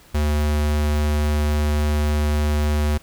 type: tone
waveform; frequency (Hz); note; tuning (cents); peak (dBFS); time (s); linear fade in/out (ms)
square; 74.7; D2; +30; -18; 0.14-2.98; 10
effects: pink hiss -50 dBFS RMS until 3.02 s